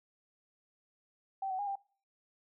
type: tone with pitch steps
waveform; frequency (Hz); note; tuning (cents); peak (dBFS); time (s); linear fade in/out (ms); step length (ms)
sine; 775 / 751 / 815 / 791; G5 / F#5 / G#5 / G5; -20 / +26 / -33 / +15; -33; 1.42-1.756; 5; 84
effects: noise-tail reverb RT60 0.4 s tail -22 dB re dry